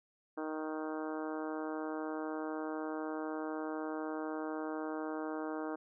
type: harmonic tone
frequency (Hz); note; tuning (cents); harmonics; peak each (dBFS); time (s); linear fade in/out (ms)
156; D#3; +5; 2 / 3 / 4 / 5 / 6 / 7 / 8 / 9 / 10; -39 / -43 / -45 / -47 / -49 / -50 / -51 / -52 / -53; 0.37-5.76; 10
effects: none